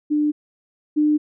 sine tone pair in turn, 298.7 / 300.8 Hz, D4 / D4, +29 / +42 cents, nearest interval unison, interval 13 cents, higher second, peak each -16 / -14 dBFS, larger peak second, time 0.1-0.32 / 0.96-1.18 s, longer neither, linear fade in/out 20 ms, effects none

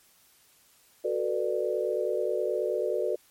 sine chord, B minor seventh, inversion second, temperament just, 370.4 / 444.5 / 493.9 / 592.7 Hz, F#4 / A4 / B4 / D5, +2 / +18 / 0 / +16 cents, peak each -31 dBFS, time 1.04-3.16 s, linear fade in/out 10 ms, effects white hiss -61 dBFS RMS until 3.3 s + MP3 64 kbps

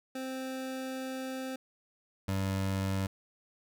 25% pulse tone pair in turn, 261.6 / 96.45 Hz, C4 / G2, 0 / -28 cents, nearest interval octave + perfect fourth, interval 1728 cents, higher first, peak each -32 / -26 dBFS, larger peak second, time 0.15-1.56 / 2.28-3.07 s, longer first, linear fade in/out 5 ms, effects none

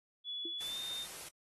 sine tone with pitch glide, 3413 to 3637 Hz, G#7 to A#7, +47 to -43 cents, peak -38 dBFS, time 0.24-1.07 s, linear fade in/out 50 ms, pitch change +110 cents, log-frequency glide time 0.58-0.78 s
sine tone with exponential decay, 337.1 Hz, E4, 39 cents sharp, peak -39 dBFS, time 0.45-0.56 s, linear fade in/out 5 ms, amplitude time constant 22 ms
white noise, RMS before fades -47 dBFS, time 0.6-1.29 s, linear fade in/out 10 ms
effects AAC 32 kbps

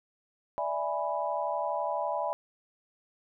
sine chord, E dominant seventh, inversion third, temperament equal, 587.3 / 659.3 / 830.6 / 987.8 Hz, D5 / E5 / G#5 / B5, 0 / 0 / 0 / 0 cents, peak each -34 dBFS, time 0.58-2.33 s, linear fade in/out 0 ms, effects none

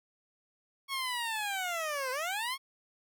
15% pulse linear two-way sweep, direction down then up, 1108.7 to 500 to 1108.7 Hz, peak -26 dBFS, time 0.88-2.58 s, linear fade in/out 50 ms, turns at 2.11 s, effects none

